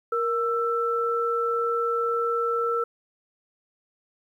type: tone pair together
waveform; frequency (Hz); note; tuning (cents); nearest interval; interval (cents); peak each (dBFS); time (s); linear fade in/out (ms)
sine; 468.1 / 1330; A#4 / E6; +7 / +15; octave + tritone; 1808; -25; 0.12-2.84; 5
effects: 10-bit